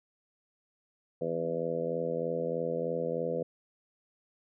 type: harmonic tone with a mistuned harmonic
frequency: 83.2 Hz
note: E2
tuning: 17 cents sharp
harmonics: 2 / 3 / 4 / 5 / 6 / 7 / 8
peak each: -39 / -41 / -42 / -38 / -32 / -39 / -43 dBFS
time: 1.21-3.43 s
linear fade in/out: 5 ms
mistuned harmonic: 2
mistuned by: -22 cents
effects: none